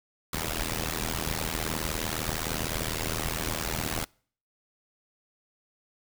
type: noise with amplitude modulation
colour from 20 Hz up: pink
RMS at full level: -27 dBFS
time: 0.33-4.05 s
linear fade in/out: 5 ms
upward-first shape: sine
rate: 79.6 Hz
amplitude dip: 100%
effects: noise-tail reverb RT60 0.5 s tail -26 dB re dry